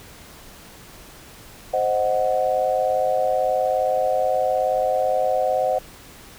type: chord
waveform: sine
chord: C diminished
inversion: none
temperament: equal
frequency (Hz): 523.3 / 622.3 / 740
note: C5 / Eb5 / Gb5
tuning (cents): 0 / 0 / 0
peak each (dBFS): -22 / -23 / -22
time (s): 1.73-5.79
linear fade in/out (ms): 10
effects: pink hiss -44 dBFS RMS until 6.38 s